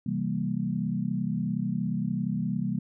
sine chord, C dominant seventh, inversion none, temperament equal with one note detuned, 131.72 / 164.81 / 196 / 233.1 Hz, C3 / E3 / G3 / Bb3, +12 / 0 / 0 / 0 cents, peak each -34 / -32 / -30 / -32 dBFS, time 0.06-2.79 s, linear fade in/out 5 ms, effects none

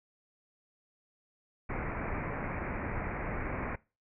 pink low-pass noise, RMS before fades -36 dBFS, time 1.69-3.76 s, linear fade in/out 10 ms, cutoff 2400 Hz, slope 96 dB/octave, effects noise-tail reverb RT60 0.3 s tail -22 dB re dry

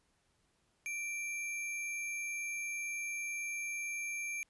sine tone with sample-and-hold, 2349 Hz, D7, in tune, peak -36 dBFS, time 0.86-4.43 s, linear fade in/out 0 ms, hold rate 8820 Hz, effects pink hiss -75 dBFS RMS until 4.49 s + resampled to 24000 Hz

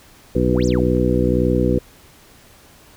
harmonic tone, 61.74 Hz, B1, in tune, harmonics 1 / 2 / 3 / 4 / 5 / 6 / 8, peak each -22 / -22 / -22 / -22 / -22 / -22 / -22 dBFS, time 0.35-1.79 s, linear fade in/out 5 ms
sine exponential two-way sweep, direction up then down, 108.9 to 8372 to 139.2 Hz, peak -32 dBFS, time 0.48-0.88 s, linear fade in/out 5 ms, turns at 0.66 s
clicks, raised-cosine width 0.5 ms, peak -33 / -30 dBFS, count 2, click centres 0.95 / 0.97 s
effects pink hiss -48 dBFS RMS until 2.96 s

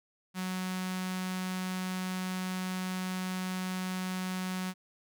sawtooth tone with notch filter, 185 Hz, F#3, in tune, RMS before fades -35 dBFS, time 0.34-4.74 s, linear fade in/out 50 ms, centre 450 Hz, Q 0.65, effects none

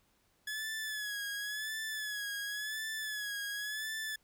sawtooth tone with vibrato, 1700 Hz, G#6, 40 cents sharp, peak -33 dBFS, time 0.47-4.16 s, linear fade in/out 5 ms, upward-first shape sine, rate 0.93 Hz, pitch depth 62 cents each way, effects pink hiss -72 dBFS RMS until 4.23 s

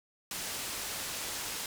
white low-pass noise, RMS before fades -38 dBFS, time 0.31-1.66 s, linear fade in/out 2 ms, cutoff 10000 Hz, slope 12 dB/octave, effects none

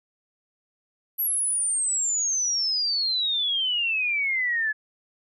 sine exponential sweep, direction down, 11840 to 1700 Hz, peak -22 dBFS, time 1.18-4.73 s, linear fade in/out 20 ms, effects none

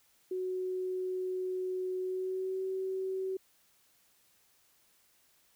sine tone with pitch glide, 370 to 379.1 Hz, F#4 to F#4, 0 to +42 cents, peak -32 dBFS, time 0.31-3.37 s, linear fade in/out 5 ms, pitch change +42 cents, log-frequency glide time 2-2.63 s, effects white hiss -68 dBFS RMS until 5.55 s

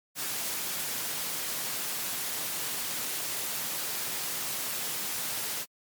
white high-pass noise, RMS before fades -33 dBFS, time 0.15-5.66 s, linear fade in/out 50 ms, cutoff 100 Hz, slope 48 dB/octave, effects MP3 96 kbps

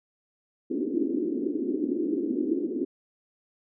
pink band-pass noise, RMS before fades -28 dBFS, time 0.7-2.85 s, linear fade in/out 10 ms, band 260 to 370 Hz, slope 48 dB/octave, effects none

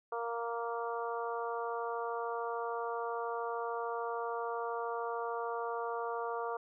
harmonic tone, 233.1 Hz, A#3, in tune, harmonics 2 / 3 / 4 / 5 / 6, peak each -38 / -41 / -41 / -41 / -47 dBFS, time 0.12-6.57 s, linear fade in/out 5 ms, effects none

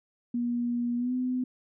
sine tone with pitch glide, 240 to 252.8 Hz, B3 to B3, -49 to +41 cents, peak -26 dBFS, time 0.34-1.44 s, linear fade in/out 5 ms, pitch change +90 cents, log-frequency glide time 0.97-1.13 s, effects none

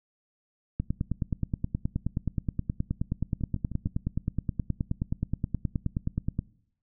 two click trains, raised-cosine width 5 ms, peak -15 / -23 dBFS, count 54 / 4, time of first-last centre 0.8-6.391 / 3.41-3.87 s, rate 9.48 / 6.52 Hz, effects noise-tail reverb RT60 0.7 s tail -23 dB re dry

